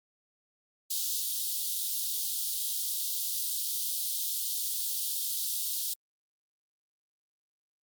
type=high-pass noise; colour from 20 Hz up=white; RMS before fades=-32 dBFS; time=0.9-5.94 s; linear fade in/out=10 ms; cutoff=3300 Hz; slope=48 dB/octave; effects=Opus 48 kbps